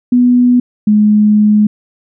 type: tone pair in turn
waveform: sine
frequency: 246.2 / 210.6 Hz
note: B3 / G#3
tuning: -5 / +24 cents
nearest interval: minor third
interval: 271 cents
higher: first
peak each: -5 dBFS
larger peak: neither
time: 0.12-0.6 / 0.87-1.67 s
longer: second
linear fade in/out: 5 ms
effects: none